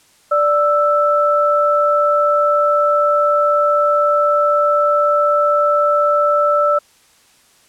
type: tone pair together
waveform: sine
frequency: 587.3 / 1322 Hz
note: D5 / E6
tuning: 0 / +5 cents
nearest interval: octave + major second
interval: 1405 cents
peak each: -14 dBFS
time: 0.31-6.79 s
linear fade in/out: 10 ms
effects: white hiss -52 dBFS RMS until 7.68 s + low-pass 10000 Hz 12 dB/octave